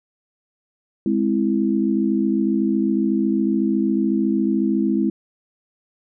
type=chord; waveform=sine; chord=Ab augmented; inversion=none; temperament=equal; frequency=207.7 / 261.6 / 329.6 Hz; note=Ab3 / C4 / E4; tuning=0 / 0 / 0 cents; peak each=-20 / -22 / -21 dBFS; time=1.06-5.1 s; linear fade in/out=2 ms; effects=none